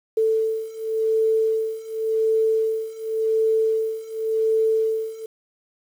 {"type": "beating tone pair", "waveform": "sine", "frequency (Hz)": [442, 442.9], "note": ["A4", "A4"], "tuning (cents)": [8, 11], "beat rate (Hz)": 0.9, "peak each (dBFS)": [-23, -21], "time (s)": [0.17, 5.26], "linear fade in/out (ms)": 5, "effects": ["8-bit"]}